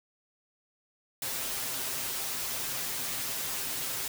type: noise with comb filter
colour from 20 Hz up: white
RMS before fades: -34 dBFS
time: 1.22-4.08 s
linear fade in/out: 2 ms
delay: 7.6 ms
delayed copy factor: +0.75
effects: none